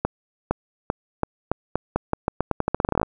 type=accelerating click train; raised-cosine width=1 ms; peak=-6 dBFS; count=23; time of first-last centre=0.05-3.031 s; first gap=460 ms; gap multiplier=0.85; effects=none